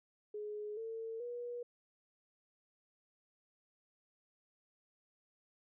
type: tone with pitch steps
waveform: sine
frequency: 420 / 450.1 / 482.5 Hz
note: G#4 / A4 / B4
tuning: +19 / +39 / -40 cents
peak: -40 dBFS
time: 0.34-1.63 s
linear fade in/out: 5 ms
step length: 430 ms
effects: none